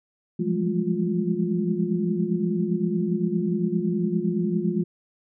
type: tone cluster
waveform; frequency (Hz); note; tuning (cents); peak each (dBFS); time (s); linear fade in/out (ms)
sine; 170.2 / 177.9 / 202.8 / 212.6 / 353.2; F3 / F3 / G#3 / G#3 / F4; -44 / +32 / -41 / +41 / +20; -28; 0.39-4.84; 10
effects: none